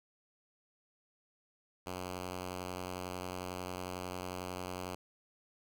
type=tone; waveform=5% pulse; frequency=91.1 Hz; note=F#2; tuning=26 cents flat; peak=-28 dBFS; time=1.86-4.95 s; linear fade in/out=5 ms; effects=none